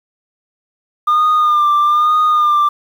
sine tone with vibrato, 1207 Hz, D6, 47 cents sharp, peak -7 dBFS, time 1.07-2.69 s, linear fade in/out 10 ms, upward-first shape sine, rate 1.1 Hz, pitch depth 40 cents each way, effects tanh soft clip ceiling -8 dBFS + 7-bit

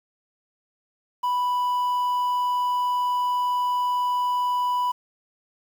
triangle tone with quantisation, 987.8 Hz, B5, in tune, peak -19 dBFS, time 1.23-4.92 s, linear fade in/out 10 ms, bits 8, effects none

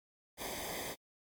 pink noise with comb filter, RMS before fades -41 dBFS, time 0.37-0.96 s, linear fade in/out 50 ms, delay 0.72 ms, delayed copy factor -0.8, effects MP3 96 kbps

